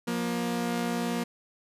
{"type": "tone pair together", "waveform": "sawtooth", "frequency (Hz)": [177.5, 236.9], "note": ["F3", "A#3"], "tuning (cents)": [28, 28], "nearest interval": "perfect fourth", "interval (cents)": 500, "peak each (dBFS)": [-29, -25], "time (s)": [0.07, 1.24], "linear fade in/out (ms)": 10, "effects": ["resampled to 32000 Hz"]}